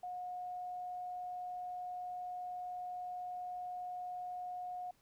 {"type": "tone", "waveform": "sine", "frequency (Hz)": 723, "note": "F#5", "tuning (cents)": -40, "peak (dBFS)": -40, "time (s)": [0.03, 4.91], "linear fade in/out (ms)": 5, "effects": ["pink hiss -72 dBFS RMS until 5.01 s"]}